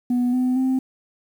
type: tone with pitch steps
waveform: sine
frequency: 245.8 / 253.1 / 260.7 Hz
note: B3 / B3 / C4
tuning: -8 / +43 / -6 cents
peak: -15 dBFS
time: 0.1-0.79 s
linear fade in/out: 5 ms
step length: 230 ms
effects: tanh soft clip ceiling -16 dBFS + 8-bit